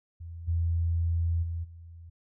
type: tone with level steps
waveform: sine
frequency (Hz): 84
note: E2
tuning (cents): +33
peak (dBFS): -38 / -24 / -30 / -44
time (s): 0.2-2.1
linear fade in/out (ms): 10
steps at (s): 0.47 / 1.42 / 1.63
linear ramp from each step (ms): 20
effects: none